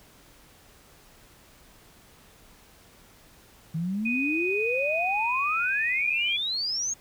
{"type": "exponential sweep", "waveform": "sine", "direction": "up", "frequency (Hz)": [155.56, 6645], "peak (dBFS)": -26, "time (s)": [3.74, 6.94], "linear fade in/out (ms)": 10}
{"type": "tone with pitch glide", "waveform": "sine", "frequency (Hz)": [2489, 2389], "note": ["D#7", "D7"], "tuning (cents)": [0, 29], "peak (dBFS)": -26, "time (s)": [4.05, 6.37], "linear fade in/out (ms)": 10, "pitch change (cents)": -71, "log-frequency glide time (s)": [5.97, 6.2]}
{"effects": ["pink hiss -55 dBFS RMS until 7 s"]}